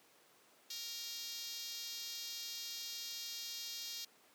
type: tone with high-pass filter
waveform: 5% pulse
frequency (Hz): 466.2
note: A#4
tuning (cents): 0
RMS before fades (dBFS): -45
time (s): 0.7-4.05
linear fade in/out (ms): 5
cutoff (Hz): 4200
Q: 1.4
effects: pink hiss -66 dBFS RMS until 4.34 s + high-pass 300 Hz 12 dB/octave